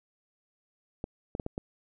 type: clicks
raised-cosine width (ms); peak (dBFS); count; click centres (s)
2; -20; 5; 1.041 / 1.351 / 1.398 / 1.464 / 1.579
effects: none